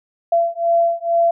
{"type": "beating tone pair", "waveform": "sine", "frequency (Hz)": [677, 679.2], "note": ["E5", "F5"], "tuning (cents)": [46, -48], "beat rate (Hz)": 2.2, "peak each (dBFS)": -17, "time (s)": [0.32, 1.31], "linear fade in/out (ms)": 5, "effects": []}